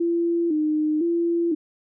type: tone with vibrato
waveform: sine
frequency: 322.6 Hz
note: E4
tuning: 37 cents flat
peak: -19 dBFS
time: 0-1.55 s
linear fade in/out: 10 ms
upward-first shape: square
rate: 0.99 Hz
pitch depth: 90 cents each way
effects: none